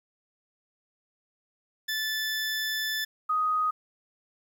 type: tone pair in turn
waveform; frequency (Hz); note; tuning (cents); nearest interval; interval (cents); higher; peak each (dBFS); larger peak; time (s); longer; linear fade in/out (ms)
20% pulse / sine; 1750 / 1249.2; A6 / D#6; -10 / +7; tritone; 583; first; -23; neither; 1.88-3.05 / 3.29-3.71; first; 10
effects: 10-bit